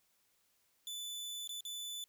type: tone with dropouts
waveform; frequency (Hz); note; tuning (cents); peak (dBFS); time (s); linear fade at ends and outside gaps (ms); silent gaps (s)
sawtooth; 3492; A7; -14; -38; 0.87-2.04; 1; 1.475-1.492 / 1.607-1.651
effects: white hiss -75 dBFS RMS until 2.08 s